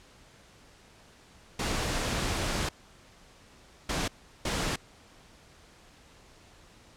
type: noise bursts at uneven times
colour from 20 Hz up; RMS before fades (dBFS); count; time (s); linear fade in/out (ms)
pink; -30; 3; 1.59-2.69 / 3.89-4.08 / 4.45-4.76; 5
effects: pink hiss -56 dBFS RMS until 6.96 s + low-pass 8000 Hz 12 dB/octave